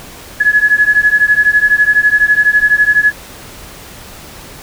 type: beating tone pair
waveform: sine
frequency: 1690 / 1702 Hz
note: G#6 / G#6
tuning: +30 / +42 cents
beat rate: 12 Hz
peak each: -10 dBFS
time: 0.4-3.12 s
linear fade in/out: 10 ms
effects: pink hiss -33 dBFS RMS until 4.62 s